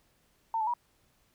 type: tone with pitch steps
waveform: sine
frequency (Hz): 902 / 867 / 961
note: A5 / A5 / B5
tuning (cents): +43 / -26 / -48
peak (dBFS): -27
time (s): 0.54-0.738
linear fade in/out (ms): 2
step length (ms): 66
effects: pink hiss -69 dBFS RMS until 1.34 s